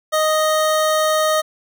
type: tone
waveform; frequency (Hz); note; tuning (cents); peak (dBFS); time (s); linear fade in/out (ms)
25% pulse; 622.3; D#5; 0; -11; 0.12-1.42; 20
effects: none